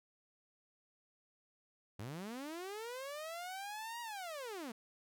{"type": "linear two-way sweep", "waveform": "sawtooth", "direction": "up then down", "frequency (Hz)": [92.5, 959, 212.4], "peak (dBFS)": -39, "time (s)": [1.99, 4.72], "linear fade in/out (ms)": 5, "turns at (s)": 4.01, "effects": []}